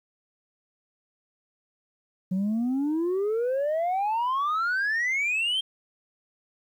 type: exponential sweep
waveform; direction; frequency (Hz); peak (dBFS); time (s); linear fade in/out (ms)
sine; up; 181.2 to 3201; -21; 2.31-5.61; 10
effects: tanh soft clip ceiling -22 dBFS + 10-bit